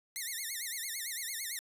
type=tone with vibrato; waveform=5% pulse; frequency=1975.5 Hz; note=B6; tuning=in tune; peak=-26 dBFS; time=0.16-1.59 s; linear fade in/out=0 ms; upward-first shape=sine; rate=8.9 Hz; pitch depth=190 cents each way; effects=resampled to 32000 Hz